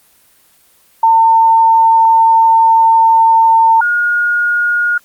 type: tone pair in turn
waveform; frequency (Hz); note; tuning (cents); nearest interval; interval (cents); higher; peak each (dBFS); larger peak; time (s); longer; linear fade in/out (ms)
sine; 903 / 1433.4; A5 / F6; +45 / +45; minor sixth; 800; second; -5 / -10; first; 1.03-3.81 / 3.81-4.98; first; 5
effects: white hiss -50 dBFS RMS until 5.04 s + Opus 24 kbps